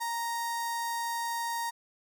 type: tone with notch filter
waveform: sawtooth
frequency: 932.3 Hz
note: A#5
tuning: in tune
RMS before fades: -33 dBFS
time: 0-1.71 s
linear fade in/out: 20 ms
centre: 2700 Hz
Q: 1.5
effects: none